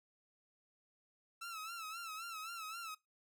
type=tone with vibrato; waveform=sawtooth; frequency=1325 Hz; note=E6; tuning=9 cents sharp; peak=-40 dBFS; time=1.41-2.95 s; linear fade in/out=10 ms; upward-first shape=sine; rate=3.8 Hz; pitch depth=85 cents each way; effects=noise-tail reverb RT60 0.2 s tail -20 dB re dry